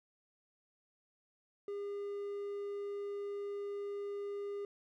triangle tone, 404.9 Hz, G#4, 44 cents flat, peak -36 dBFS, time 1.68-4.65 s, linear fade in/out 2 ms, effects none

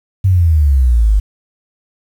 sine exponential sweep, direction down, 98 to 49 Hz, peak -7 dBFS, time 0.24-1.2 s, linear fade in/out 10 ms, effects 7-bit

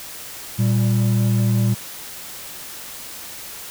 triangle tone pair together, 116.54 / 196 Hz, A#2 / G3, 0 / 0 cents, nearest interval major sixth, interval 900 cents, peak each -14 / -19 dBFS, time 0.58-1.75 s, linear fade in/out 20 ms, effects white hiss -35 dBFS RMS until 3.7 s

